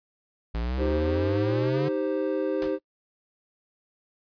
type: exponential sweep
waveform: square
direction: up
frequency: 55 to 148.5 Hz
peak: -27 dBFS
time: 0.54-1.89 s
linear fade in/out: 10 ms
type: chord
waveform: triangle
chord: C minor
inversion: first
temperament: equal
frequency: 311.1 / 392 / 523.3 Hz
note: Eb4 / G4 / C5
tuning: 0 / 0 / 0 cents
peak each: -27 dBFS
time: 0.77-2.79 s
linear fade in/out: 50 ms
type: noise with exponential decay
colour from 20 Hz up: pink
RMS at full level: -34 dBFS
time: 2.62-2.8 s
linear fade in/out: 1 ms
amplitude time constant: 38 ms
effects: noise-tail reverb RT60 0.1 s tail -26 dB re dry + resampled to 11025 Hz